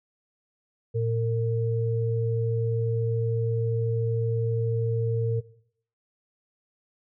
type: tone pair together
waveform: sine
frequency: 114.1 / 457 Hz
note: A#2 / A#4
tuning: -37 / -34 cents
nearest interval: 2 octaves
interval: 2403 cents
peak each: -25 / -27 dBFS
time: 0.94-5.41 s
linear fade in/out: 20 ms
effects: noise-tail reverb RT60 0.6 s tail -17 dB re dry